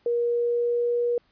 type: tone with pitch glide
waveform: sine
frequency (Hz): 474.8 to 479.2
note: A#4 to A#4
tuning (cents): +32 to +48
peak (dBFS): -21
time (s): 0.06-1.18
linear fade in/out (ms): 2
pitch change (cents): +16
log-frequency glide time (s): 0.18-1
effects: pink hiss -65 dBFS RMS until 1.31 s + resampled to 11025 Hz